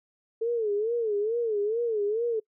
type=tone with vibrato; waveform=sine; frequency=440 Hz; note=A4; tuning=in tune; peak=-24 dBFS; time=0.41-2.4 s; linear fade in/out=10 ms; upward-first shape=sine; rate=2.3 Hz; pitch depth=140 cents each way; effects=noise-tail reverb RT60 0.1 s tail -25 dB re dry